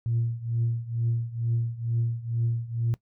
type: tone with tremolo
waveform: sine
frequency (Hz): 116.54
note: A#2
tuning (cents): 0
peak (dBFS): -20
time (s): 0.06-2.94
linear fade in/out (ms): 0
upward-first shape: triangle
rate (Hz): 2.2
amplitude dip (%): 90
effects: noise-tail reverb RT60 0.1 s tail -20 dB re dry + tanh soft clip ceiling -18 dBFS